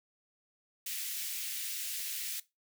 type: high-pass noise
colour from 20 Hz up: white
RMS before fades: -38 dBFS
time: 0.86-2.4 s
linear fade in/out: 5 ms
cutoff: 2000 Hz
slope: 24 dB/octave
effects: noise-tail reverb RT60 0.2 s tail -18 dB re dry